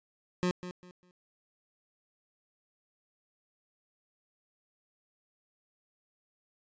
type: tone with echo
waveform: 25% pulse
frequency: 180 Hz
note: F#3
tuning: 47 cents flat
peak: -23 dBFS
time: 0.43-0.51 s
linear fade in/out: 0 ms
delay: 200 ms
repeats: 3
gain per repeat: -12 dB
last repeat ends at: 1.11 s
effects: resampled to 16000 Hz